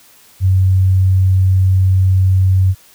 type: tone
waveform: sine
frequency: 94.1 Hz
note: F#2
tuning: 30 cents sharp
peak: -8 dBFS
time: 0.4-2.75 s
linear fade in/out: 50 ms
effects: white hiss -46 dBFS RMS until 2.94 s